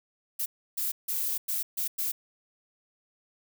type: noise bursts at uneven times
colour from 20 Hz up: violet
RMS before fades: -30 dBFS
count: 6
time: 0.39-0.46 / 0.77-0.92 / 1.08-1.38 / 1.48-1.63 / 1.77-1.88 / 1.98-2.12 s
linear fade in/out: 10 ms
effects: none